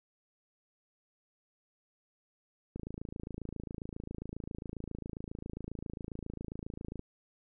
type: click train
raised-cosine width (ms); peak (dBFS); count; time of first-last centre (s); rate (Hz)
3; -27; 117; 2.76-6.994; 27.4
effects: none